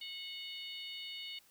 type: harmonic tone with a mistuned harmonic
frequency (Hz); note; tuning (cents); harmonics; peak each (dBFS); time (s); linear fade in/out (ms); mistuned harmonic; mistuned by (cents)
736; F#5; -9; 3 / 4 / 5 / 6; -50 / -45 / -48 / -51; 0.01-1.39; 5; 3; -19
effects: white hiss -66 dBFS RMS until 1.5 s